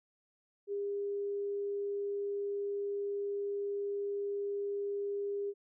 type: tone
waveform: sine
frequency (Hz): 403.6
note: G#4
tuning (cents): -49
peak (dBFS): -33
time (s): 0.67-5.54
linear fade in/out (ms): 50
effects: none